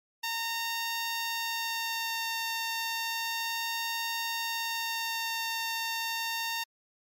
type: tone with vibrato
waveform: 10% pulse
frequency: 916 Hz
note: A#5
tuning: 31 cents flat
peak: -22 dBFS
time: 0.23-6.64 s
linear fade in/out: 10 ms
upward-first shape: sine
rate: 0.32 Hz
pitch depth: 8 cents each way
effects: MP3 64 kbps